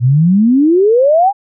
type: exponential sweep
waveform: sine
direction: up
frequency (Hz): 116.54 to 830.6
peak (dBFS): -6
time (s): 0-1.33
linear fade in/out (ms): 50
effects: none